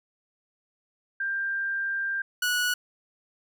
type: tone pair in turn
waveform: sine / sawtooth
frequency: 1588 / 1468.2 Hz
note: G6 / F#6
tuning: +22 / -14 cents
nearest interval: minor second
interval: 136 cents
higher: first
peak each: -26 / -20 dBFS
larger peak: second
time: 1.2-2.22 / 2.42-2.74 s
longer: first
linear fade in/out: 5 ms
effects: none